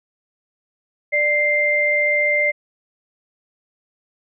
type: tone pair together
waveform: sine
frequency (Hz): 592.1 / 2093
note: D5 / C7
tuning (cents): +14 / 0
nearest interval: octave + minor seventh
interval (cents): 2186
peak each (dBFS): -21 / -16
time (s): 1.12-2.52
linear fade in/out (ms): 20
effects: none